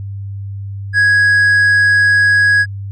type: tone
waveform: triangle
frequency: 1661.2 Hz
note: G#6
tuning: in tune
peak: -6 dBFS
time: 0.93-2.66 s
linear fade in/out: 50 ms
effects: added 99 Hz sine -22 dBFS peak until 2.91 s + resampled to 22050 Hz